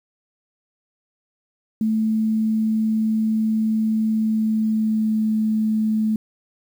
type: tone with pitch glide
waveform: sine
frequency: 219.2 to 217.4 Hz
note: A3 to A3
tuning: -6 to -21 cents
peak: -17 dBFS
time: 1.81-6.16 s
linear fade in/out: 2 ms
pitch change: -15 cents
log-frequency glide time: 4.09-5.29 s
effects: 8-bit